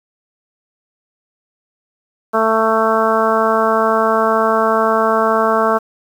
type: harmonic tone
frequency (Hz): 222.1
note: A3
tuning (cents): +16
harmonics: 1 / 2 / 3 / 4 / 5 / 6 / 7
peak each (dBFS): -22 / -18 / -17 / -21 / -18 / -19 / -26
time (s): 2.33-5.79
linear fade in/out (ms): 20
effects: 7-bit